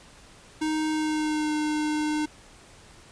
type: tone with pitch glide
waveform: square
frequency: 310.9 to 303.6 Hz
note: D#4 to D#4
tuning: -1 to -42 cents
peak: -25 dBFS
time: 0.61-2.26 s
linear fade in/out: 10 ms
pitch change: -41 cents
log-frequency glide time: 0.89-1.54 s
effects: pink hiss -51 dBFS RMS until 3.11 s + resampled to 22050 Hz